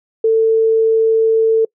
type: tone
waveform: sine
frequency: 446.5 Hz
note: A4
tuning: 25 cents sharp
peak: -9 dBFS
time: 0.24-1.65 s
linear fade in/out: 5 ms
effects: noise-tail reverb RT60 0.1 s tail -26 dB re dry